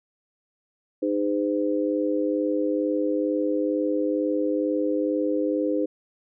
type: harmonic tone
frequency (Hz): 102.2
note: G#2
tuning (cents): -27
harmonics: 3 / 4 / 5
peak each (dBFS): -24 / -29 / -26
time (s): 1.02-5.86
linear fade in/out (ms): 10
effects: none